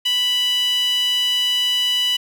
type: tone with high-pass filter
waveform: sawtooth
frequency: 987.8 Hz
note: B5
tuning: in tune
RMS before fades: -19 dBFS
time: 0.05-2.17 s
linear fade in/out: 10 ms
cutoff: 2900 Hz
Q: 7.1
effects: none